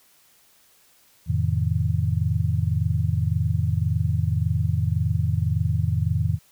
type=chord; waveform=sine; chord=F dominant seventh; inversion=none; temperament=just; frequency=87.31 / 109.13 / 130.96 / 157.15 Hz; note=F2 / A2 / C3 / Eb3; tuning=0 / -14 / +2 / +18 cents; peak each=-24 / -24 / -28 / -26 dBFS; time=1.26-6.39 s; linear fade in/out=50 ms; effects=white hiss -58 dBFS RMS until 6.51 s